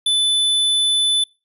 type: tone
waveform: square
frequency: 3500 Hz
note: A7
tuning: 10 cents flat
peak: -15 dBFS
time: 0.06-1.24 s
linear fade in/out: 5 ms
effects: noise-tail reverb RT60 0.3 s tail -25 dB re dry + resampled to 32000 Hz